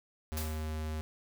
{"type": "tone", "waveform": "square", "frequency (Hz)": 77.9, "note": "D#2", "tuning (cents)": 3, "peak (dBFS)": -35, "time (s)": [0.32, 1.01], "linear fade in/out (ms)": 0}
{"type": "noise with exponential decay", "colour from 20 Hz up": "white", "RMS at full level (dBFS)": -38, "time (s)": [0.37, 0.82], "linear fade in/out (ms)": 1, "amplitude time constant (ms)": 96}
{"effects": []}